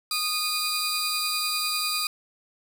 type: tone cluster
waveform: sawtooth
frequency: 1235 / 2460 / 3995 / 4746 Hz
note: D#6 / D#7 / B7 / D8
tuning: -13 / -20 / +19 / +17 cents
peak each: -28 / -29 / -30 / -25 dBFS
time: 0.11-2.07 s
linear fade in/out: 2 ms
effects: none